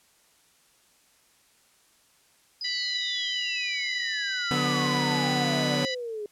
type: exponential sweep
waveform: sine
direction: down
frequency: 5030 to 407.5 Hz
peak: -31 dBFS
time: 2.61-6.26 s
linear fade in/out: 2 ms
type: harmonic tone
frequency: 987.8 Hz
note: B5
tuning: in tune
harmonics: 2 / 3 / 4 / 5 / 6 / 7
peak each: -33 / -37 / -33 / -37 / -47 / -47 dBFS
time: 2.64-5.95 s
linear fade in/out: 10 ms
type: chord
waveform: sawtooth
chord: B minor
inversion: first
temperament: equal with one note detuned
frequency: 146.83 / 180.98 / 246.9 Hz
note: D3 / F#3 / B3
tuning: 0 / -38 / 0 cents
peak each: -25 / -30 / -24 dBFS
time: 4.51-5.85 s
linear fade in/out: 0 ms
effects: white hiss -62 dBFS RMS until 6.31 s + low-pass 11000 Hz 12 dB/octave